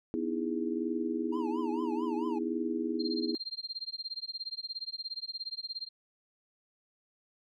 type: chord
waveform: sine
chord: E major seventh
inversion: second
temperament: just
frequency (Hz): 247.2 / 309 / 329.6 / 412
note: B3 / D#4 / E4 / G#4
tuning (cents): +2 / -12 / 0 / -14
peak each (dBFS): -35 / -37 / -34 / -37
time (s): 0.14-3.35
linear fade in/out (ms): 0
type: tone with vibrato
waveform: triangle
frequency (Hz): 928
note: A#5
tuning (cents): -8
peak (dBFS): -37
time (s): 1.32-2.39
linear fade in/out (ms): 10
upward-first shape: triangle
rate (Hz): 4.5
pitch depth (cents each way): 210
type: tone with tremolo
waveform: sine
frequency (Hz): 4186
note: C8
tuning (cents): 0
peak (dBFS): -33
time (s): 2.99-5.89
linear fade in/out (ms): 20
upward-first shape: sine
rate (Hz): 17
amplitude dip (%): 100
effects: none